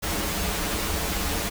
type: noise with comb filter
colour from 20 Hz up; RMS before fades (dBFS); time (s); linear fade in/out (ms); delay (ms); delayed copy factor
pink; -27; 0.02-1.5; 20; 7.9; -0.9
effects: none